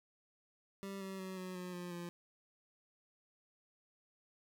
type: tone with pitch steps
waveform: 25% pulse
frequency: 196 / 192.08 / 188.23 / 184.47 / 180.77 / 177.16 / 173.61 Hz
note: G3 / G3 / F#3 / F#3 / F#3 / F3 / F3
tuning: 0 / -35 / +30 / -5 / -40 / +25 / -10 cents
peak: -39 dBFS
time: 0.83-2.09 s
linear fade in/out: 0 ms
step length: 180 ms
effects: none